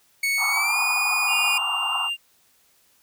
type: tone with pitch glide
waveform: 40% pulse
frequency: 2217 to 2460 Hz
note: C#7 to D#7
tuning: 0 to -20 cents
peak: -20 dBFS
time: 0.23-1.58 s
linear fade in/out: 5 ms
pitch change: +180 cents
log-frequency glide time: 0.5-0.79 s
type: band-pass noise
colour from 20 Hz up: white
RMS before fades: -29 dBFS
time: 0.37-2.1 s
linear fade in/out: 50 ms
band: 750 to 1300 Hz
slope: 96 dB/octave
type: tone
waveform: triangle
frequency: 2794 Hz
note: F7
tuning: in tune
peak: -22 dBFS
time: 1.27-2.17 s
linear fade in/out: 50 ms
effects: white hiss -61 dBFS RMS until 3.02 s